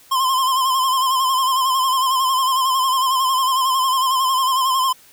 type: tone with vibrato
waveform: square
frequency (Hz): 1046.5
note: C6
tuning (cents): 0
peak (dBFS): -16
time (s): 0.11-4.93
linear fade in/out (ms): 10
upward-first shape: sine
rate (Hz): 11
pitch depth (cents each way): 58
effects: white hiss -49 dBFS RMS until 5.12 s